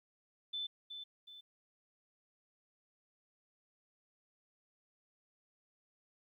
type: tone with echo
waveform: sine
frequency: 3520 Hz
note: A7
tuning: in tune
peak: -37 dBFS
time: 0.53-0.67 s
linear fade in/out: 10 ms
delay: 370 ms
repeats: 2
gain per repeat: -7 dB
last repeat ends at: 1.41 s
effects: 13-bit